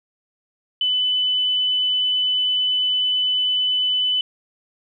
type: tone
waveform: sine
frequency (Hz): 3003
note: F#7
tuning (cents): +25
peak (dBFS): -17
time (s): 0.81-4.21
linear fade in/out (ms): 2
effects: none